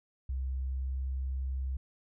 sine tone with pitch glide, 65.41 to 65.83 Hz, C2 to C2, 0 to +11 cents, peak -31 dBFS, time 0.29-1.77 s, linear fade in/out 5 ms, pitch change +11 cents, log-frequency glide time 0.58-1.04 s, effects none

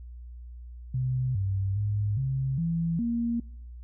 sine tone with pitch steps, 128.3 / 97.1 / 103.4 / 133.5 / 166.7 / 234.3 Hz, C3 / G2 / G#2 / C3 / E3 / A#3, -34 / -16 / -7 / +35 / +20 / +9 cents, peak -25 dBFS, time 0.94-3.4 s, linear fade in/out 5 ms, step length 410 ms, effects noise-tail reverb RT60 0.7 s tail -24 dB re dry + added 60 Hz sine -40 dBFS peak until 3.83 s

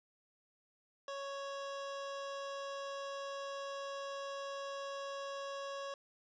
25% pulse tone, 554.4 Hz, C#5, in tune, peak -37 dBFS, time 1.08-5.94 s, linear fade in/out 2 ms, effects resampled to 16000 Hz + 11-bit

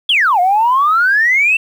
sine exponential two-way sweep, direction down then up, 3494 to 698.5 to 2713 Hz, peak -8 dBFS, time 0.09-1.57 s, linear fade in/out 5 ms, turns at 0.4 s, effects tanh soft clip ceiling -4 dBFS + 7-bit

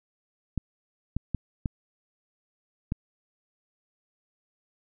clicks, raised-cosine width 5 ms, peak -15 dBFS, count 5, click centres 0.577 / 1.166 / 1.347 / 1.658 / 2.921 s, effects none

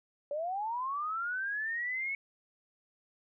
sine linear sweep, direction up, 561 to 2217 Hz, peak -32 dBFS, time 0.31-2.15 s, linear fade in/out 2 ms, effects none

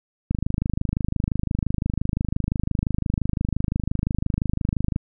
click train, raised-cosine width 5 ms, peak -10 dBFS, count 121, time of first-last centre 0.31-4.961 s, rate 25.8 Hz, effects none

